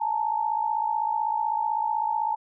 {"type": "tone pair together", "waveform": "sine", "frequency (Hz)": [855, 910.9], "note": ["A5", "A#5"], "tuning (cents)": [-50, -40], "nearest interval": "minor second", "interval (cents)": 110, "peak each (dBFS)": -26, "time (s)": [0, 2.36], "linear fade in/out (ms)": 20, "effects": []}